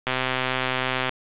click train, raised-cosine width 0.3 ms, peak -7 dBFS, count 133, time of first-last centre 0.07-1.093 s, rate 129 Hz, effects resampled to 8000 Hz + 7-bit

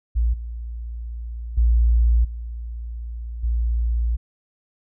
sine tone with level steps, 57.9 Hz, A#1, 11 cents flat, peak -16 / -28 / -13 / -28 / -18 dBFS, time 0.15-4.17 s, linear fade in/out 20 ms, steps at 0.33 / 1.57 / 2.24 / 3.43 s, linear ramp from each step 10 ms, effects none

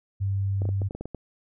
sine tone, 98.1 Hz, G2, 2 cents sharp, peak -23 dBFS, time 0.2-0.89 s, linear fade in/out 20 ms
clicks, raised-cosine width 2 ms, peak -21 dBFS, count 9, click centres 0.619 / 0.654 / 0.69 / 0.818 / 0.909 / 0.95 / 1.01 / 1.056 / 1.147 s
effects none

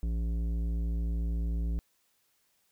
sine tone with tanh clipping, 56.8 Hz, A#1, 44 cents flat, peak -30 dBFS, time 0.03-1.79 s, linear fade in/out 0 ms, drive 12 dB, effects white hiss -72 dBFS RMS until 2.71 s

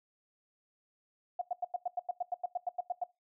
sine tone bursts, 715 Hz, F5, 41 cents sharp, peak -30 dBFS, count 15, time 1.39-3.039 s, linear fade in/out 5 ms, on 25 ms, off 91 ms, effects noise-tail reverb RT60 0.2 s tail -18 dB re dry

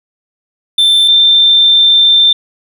triangle / sine tone pair in turn, 3553 / 3573 Hz, A7 / A7, +16 / +26 cents, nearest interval unison, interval 10 cents, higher second, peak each -4 dBFS, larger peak neither, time 0.78-1.08 / 1.08-2.33 s, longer second, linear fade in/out 5 ms, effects none

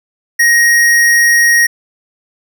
square tone, 1878 Hz, A#6, 12 cents sharp, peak -7 dBFS, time 0.39-1.67 s, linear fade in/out 10 ms, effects none

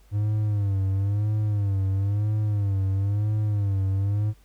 triangle tone with vibrato, 101.4 Hz, G#2, 41 cents flat, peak -19 dBFS, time 0.11-4.34 s, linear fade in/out 50 ms, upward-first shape sine, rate 1 Hz, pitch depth 92 cents each way, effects added 50 Hz sine -53 dBFS peak until 4.44 s + pink hiss -62 dBFS RMS until 4.44 s

